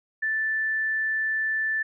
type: tone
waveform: sine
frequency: 1760 Hz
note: A6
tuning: in tune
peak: -23 dBFS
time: 0.22-1.83 s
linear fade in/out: 10 ms
effects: none